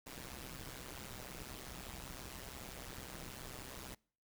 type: noise with amplitude modulation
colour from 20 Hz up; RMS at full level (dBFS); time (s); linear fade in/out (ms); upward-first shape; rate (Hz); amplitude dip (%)
pink; -45; 0.06-3.95; 10; sine; 129; 90
effects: noise-tail reverb RT60 0.5 s tail -26 dB re dry

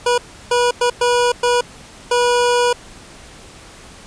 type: tone bursts at uneven times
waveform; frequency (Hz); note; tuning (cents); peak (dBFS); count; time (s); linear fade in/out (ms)
25% pulse; 485.7; B4; -29; -9; 6; 0.06-0.18 / 0.51-0.71 / 0.81-0.9 / 1.01-1.32 / 1.43-1.61 / 2.11-2.73; 5
effects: pink hiss -40 dBFS RMS until 4.06 s + resampled to 22050 Hz

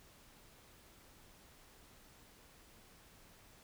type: silence
effects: pink hiss -62 dBFS RMS until 3.63 s

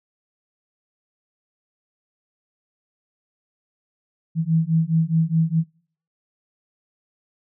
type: beating tone pair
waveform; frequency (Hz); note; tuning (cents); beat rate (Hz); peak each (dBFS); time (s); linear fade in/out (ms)
sine; 160 / 164.8; D#3 / E3; +49 / 0; 4.8; -20; 4.35-5.64; 50
effects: noise-tail reverb RT60 0.5 s tail -23 dB re dry

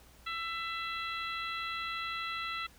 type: harmonic tone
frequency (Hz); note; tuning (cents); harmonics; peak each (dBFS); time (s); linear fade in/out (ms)
667; E5; +20; 2 / 3 / 4 / 5 / 6; -38 / -41 / -42 / -44 / -45; 0.26-2.67; 10
effects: added 60 Hz sine -60 dBFS peak until 2.78 s + pink hiss -60 dBFS RMS until 2.78 s

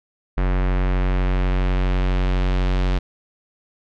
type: tone with low-pass filter sweep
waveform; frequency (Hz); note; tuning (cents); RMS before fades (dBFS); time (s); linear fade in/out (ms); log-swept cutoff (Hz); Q
square; 46.06; F#1; -7; -19; 0.37-2.99; 10; 2000 to 3800; 1.2
effects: none

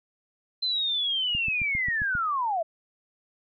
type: linear sweep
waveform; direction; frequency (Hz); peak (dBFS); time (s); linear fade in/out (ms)
sine; down; 4100 to 629; -24; 0.62-2.63; 10
type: click train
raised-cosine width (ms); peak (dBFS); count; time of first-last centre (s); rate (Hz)
5; -24; 7; 1.35-2.152; 7.48
effects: none

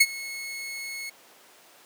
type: tone with ADSR envelope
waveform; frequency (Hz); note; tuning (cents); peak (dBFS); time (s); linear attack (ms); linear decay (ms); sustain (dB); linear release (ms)
sawtooth; 2184; C#7; -26; -9; 0-1.1; 9; 45; -21; 9
effects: pink hiss -53 dBFS RMS until 1.85 s + high-pass 400 Hz 12 dB/octave

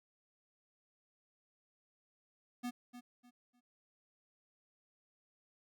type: tone with echo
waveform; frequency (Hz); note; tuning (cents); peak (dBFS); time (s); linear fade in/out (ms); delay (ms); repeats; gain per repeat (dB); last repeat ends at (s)
square; 244.6; B3; -16; -38; 2.63-2.71; 20; 300; 3; -11; 3.61
effects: none

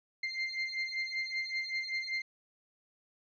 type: beating tone pair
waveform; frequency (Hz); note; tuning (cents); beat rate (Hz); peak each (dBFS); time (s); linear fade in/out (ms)
35% pulse; 2093 / 2098.2; C7 / C7; 0 / +4; 5.2; -35 / -35; 0.23-2.22; 5
effects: resampled to 16000 Hz

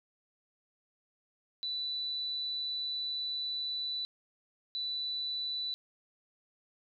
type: tone bursts at uneven times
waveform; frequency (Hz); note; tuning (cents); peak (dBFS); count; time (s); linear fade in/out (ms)
sine; 3974; B7; +10; -33; 2; 1.63-4.05 / 4.75-5.74; 0
effects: none

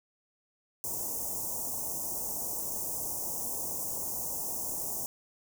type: band-stop noise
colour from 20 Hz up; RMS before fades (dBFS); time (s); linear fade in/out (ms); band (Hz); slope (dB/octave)
white; -35; 0.84-5.06; 0; 980 to 5900; 48
effects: none

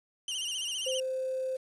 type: tone with vibrato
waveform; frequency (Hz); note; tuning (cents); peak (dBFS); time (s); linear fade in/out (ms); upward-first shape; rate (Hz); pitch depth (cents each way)
sawtooth; 2962; F#7; +1; -29; 0.28-1; 2; sine; 15; 99
type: tone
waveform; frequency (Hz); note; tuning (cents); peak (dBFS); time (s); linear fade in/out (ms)
sine; 521; C5; -7; -30; 0.86-1.57; 10
effects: resampled to 24000 Hz + 9-bit

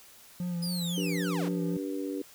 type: tone with vibrato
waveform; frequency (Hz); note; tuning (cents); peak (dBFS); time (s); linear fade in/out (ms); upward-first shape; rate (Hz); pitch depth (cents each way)
triangle; 174.61; F3; 0; -28; 0.4-1.77; 2; sine; 3.8; 36
type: linear sweep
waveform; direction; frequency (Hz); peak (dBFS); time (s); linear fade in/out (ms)
sawtooth; down; 5050 to 233.1; -32; 0.62-1.49; 10
type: harmonic tone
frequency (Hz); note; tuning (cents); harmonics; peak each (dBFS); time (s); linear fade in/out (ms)
96.5; G2; -27; 3 / 4 / 5; -33 / -37 / -39; 0.97-2.22; 5
effects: white hiss -54 dBFS RMS until 2.34 s

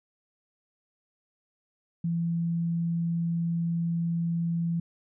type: tone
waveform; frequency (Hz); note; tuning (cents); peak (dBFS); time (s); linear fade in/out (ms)
sine; 168.4; E3; +37; -25; 2.04-4.8; 5
effects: none

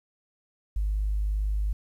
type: tone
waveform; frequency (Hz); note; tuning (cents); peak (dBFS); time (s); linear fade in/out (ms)
sine; 51.2; G#1; -24; -23; 0.76-1.73; 5
effects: tanh soft clip ceiling -19 dBFS + 10-bit

